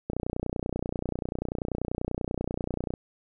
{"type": "click train", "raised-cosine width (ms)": 2, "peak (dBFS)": -16, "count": 87, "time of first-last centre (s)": [0.1, 2.938], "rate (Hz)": 30.3, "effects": []}